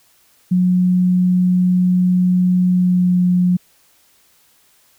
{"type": "tone with pitch glide", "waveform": "sine", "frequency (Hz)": [181.3, 179.53], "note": ["F#3", "F3"], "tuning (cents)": [-35, 48], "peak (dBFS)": -11, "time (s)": [0.51, 3.57], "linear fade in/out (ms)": 10, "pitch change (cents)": -17, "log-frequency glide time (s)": [2.69, 3.19], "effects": ["white hiss -55 dBFS RMS until 4.98 s"]}